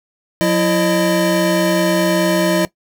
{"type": "tone cluster", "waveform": "square", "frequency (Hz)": [180.3, 333.5, 611], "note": ["F#3", "E4", "D#5"], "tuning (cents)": [-45, 20, -32], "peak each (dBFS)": -18, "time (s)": [0.41, 2.65], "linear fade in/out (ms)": 0, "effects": ["noise-tail reverb RT60 0.1 s tail -18 dB re dry"]}